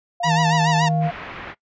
sine tone, 698.5 Hz, F5, in tune, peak -23 dBFS, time 0.2-1.11 s, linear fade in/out 5 ms
sawtooth tone with vibrato, 922 Hz, A#5, 19 cents flat, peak -15 dBFS, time 0.23-0.89 s, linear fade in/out 10 ms, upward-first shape sine, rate 7 Hz, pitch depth 100 cents each way
triangle tone with pitch glide, 159.8 to 157.42 Hz, D#3 to D#3, +47 to +21 cents, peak -16 dBFS, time 0.24-1.11 s, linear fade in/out 50 ms, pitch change -26 cents, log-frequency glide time 0.4-0.71 s
white low-pass noise, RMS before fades -35 dBFS, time 1-1.55 s, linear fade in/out 50 ms, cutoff 2400 Hz, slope 24 dB/octave
effects noise-tail reverb RT60 0.1 s tail -20 dB re dry + resampled to 16000 Hz

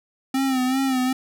square tone with vibrato, 261.6 Hz, C4, in tune, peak -20 dBFS, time 0.34-1.13 s, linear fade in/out 5 ms, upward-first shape sine, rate 2.6 Hz, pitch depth 59 cents each way, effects none

